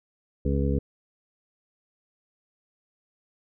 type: harmonic tone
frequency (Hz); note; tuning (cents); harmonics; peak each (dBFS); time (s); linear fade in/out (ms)
69.6; C#2; +8; 1 / 2 / 3 / 4 / 6 / 7; -25 / -28 / -30 / -31 / -33 / -33; 0.45-0.79; 5
effects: none